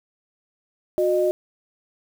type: tone pair together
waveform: sine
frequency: 363.6 / 613 Hz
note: F#4 / D#5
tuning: -30 / -26 cents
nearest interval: major sixth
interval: 904 cents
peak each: -20 dBFS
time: 0.98-1.31 s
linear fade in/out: 0 ms
effects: 7-bit